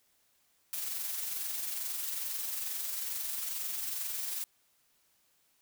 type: noise with amplitude modulation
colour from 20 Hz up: blue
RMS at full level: -35 dBFS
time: 0.73-4.44 s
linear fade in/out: 0 ms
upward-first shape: sine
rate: 22.3 Hz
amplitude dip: 35%
effects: white hiss -71 dBFS RMS until 5.61 s